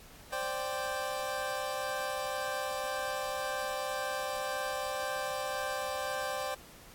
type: chord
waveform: 25% pulse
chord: C suspended second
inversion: none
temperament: equal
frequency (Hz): 523.3 / 587.3 / 784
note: C5 / D5 / G5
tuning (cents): 0 / 0 / 0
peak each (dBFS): -34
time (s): 0.32-6.55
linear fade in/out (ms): 10
effects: pink hiss -54 dBFS RMS until 6.94 s + AAC 64 kbps